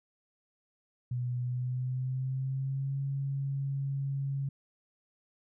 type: tone with pitch glide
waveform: sine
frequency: 123.47 to 137.79 Hz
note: B2 to C#3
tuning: 0 to -10 cents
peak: -30 dBFS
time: 1.11-4.49 s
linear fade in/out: 5 ms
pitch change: +190 cents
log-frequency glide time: 1.41-2.99 s
effects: none

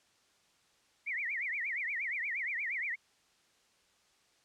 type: tone with vibrato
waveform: sine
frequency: 2093 Hz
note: C7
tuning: in tune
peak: -33 dBFS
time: 1.06-2.96 s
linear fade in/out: 20 ms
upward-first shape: triangle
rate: 8.5 Hz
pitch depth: 270 cents each way
effects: white hiss -69 dBFS RMS until 4.44 s + low-pass 7000 Hz 12 dB/octave

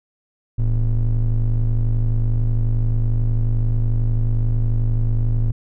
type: ring-modulated tone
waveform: triangle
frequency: 69.3 Hz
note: C#2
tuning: in tune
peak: -10 dBFS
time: 0.58-5.52 s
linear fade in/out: 10 ms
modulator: 43.7 Hz
effects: none

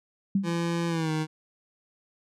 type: tone with exponential decay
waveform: sine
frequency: 196 Hz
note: G3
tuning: in tune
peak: -18 dBFS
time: 0.35-0.6 s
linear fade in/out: 5 ms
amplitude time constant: 54 ms
type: tone with pitch glide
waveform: 25% pulse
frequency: 169.5 to 156.33 Hz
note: E3 to D#3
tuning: +49 to +9 cents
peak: -22 dBFS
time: 0.43-1.27 s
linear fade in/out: 50 ms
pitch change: -140 cents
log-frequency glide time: 0.88-1.11 s
effects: low-pass 8000 Hz 12 dB/octave

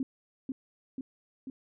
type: tone with echo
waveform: sine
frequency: 263.3 Hz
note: C4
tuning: 11 cents sharp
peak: -28 dBFS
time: 0-0.03 s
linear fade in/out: 2 ms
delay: 490 ms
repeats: 3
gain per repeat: -3 dB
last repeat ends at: 1.5 s
effects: none

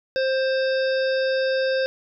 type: harmonic tone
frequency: 527 Hz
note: C5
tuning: 12 cents sharp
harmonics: 1 / 3 / 5 / 7 / 9 / 10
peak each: -20 / -28 / -37 / -36 / -37 / -38 dBFS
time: 0.16-1.86 s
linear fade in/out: 0 ms
effects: none

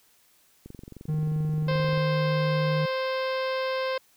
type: click train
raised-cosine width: 3 ms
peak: -29 dBFS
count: 31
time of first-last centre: 0.66-1.976 s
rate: 22.8 Hz
type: tone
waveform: triangle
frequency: 154.2 Hz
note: D#3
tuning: 15 cents flat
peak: -22 dBFS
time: 1.08-2.86 s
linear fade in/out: 10 ms
type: harmonic tone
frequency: 523.3 Hz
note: C5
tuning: in tune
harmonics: 1 / 2 / 3 / 4 / 5 / 6 / 7 / 8 / 9 / 10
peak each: -27 / -33 / -37 / -39 / -41 / -43 / -44 / -45 / -46 / -47 dBFS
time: 1.68-3.98 s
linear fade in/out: 5 ms
effects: white hiss -62 dBFS RMS until 4.16 s

